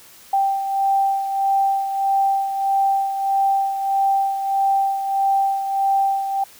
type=beating tone pair; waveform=sine; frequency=784 / 785.6 Hz; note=G5 / G5; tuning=0 / +4 cents; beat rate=1.6 Hz; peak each=-17 / -25 dBFS; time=0.33-6.44 s; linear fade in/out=5 ms; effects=white hiss -46 dBFS RMS until 6.59 s